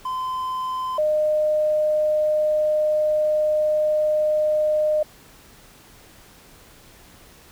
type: tone pair in turn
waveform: triangle / sine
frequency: 1027 / 610.7 Hz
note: C6 / D#5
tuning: -33 / -32 cents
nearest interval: major sixth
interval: 899 cents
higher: first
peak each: -22 / -17 dBFS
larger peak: second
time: 0.05-0.98 / 0.98-5.03 s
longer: second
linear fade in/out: 5 ms
effects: pink hiss -49 dBFS RMS until 7.51 s